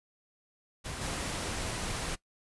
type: noise with level steps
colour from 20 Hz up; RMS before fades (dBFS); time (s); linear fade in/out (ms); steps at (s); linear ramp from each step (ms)
pink; -39 / -35; 0.84-2.16; 20; 1.01; 5
effects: noise-tail reverb RT60 0.1 s tail -19 dB re dry + resampled to 24000 Hz